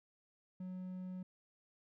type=tone; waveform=triangle; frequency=184.1 Hz; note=F#3; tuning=8 cents flat; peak=-40 dBFS; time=0.6-1.23 s; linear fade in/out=5 ms; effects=none